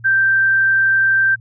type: tone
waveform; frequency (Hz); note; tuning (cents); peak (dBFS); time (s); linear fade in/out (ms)
sine; 1568; G6; 0; -11; 0.04-1.36; 20
effects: added 115 Hz sine -38 dBFS peak until 1.4 s